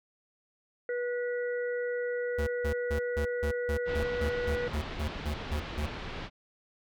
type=harmonic tone; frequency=486.6 Hz; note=B4; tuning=26 cents flat; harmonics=1 / 3 / 4; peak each=-30 / -40 / -42 dBFS; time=0.89-4.68 s; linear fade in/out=2 ms
type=tone bursts; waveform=square; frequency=74.8 Hz; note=D2; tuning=32 cents sharp; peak=-30 dBFS; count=14; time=2.38-5.864 s; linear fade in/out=10 ms; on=91 ms; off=170 ms
type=low-pass noise; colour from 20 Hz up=pink; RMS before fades=-39 dBFS; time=3.85-6.3 s; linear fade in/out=50 ms; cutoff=4000 Hz; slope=24 dB/octave
effects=none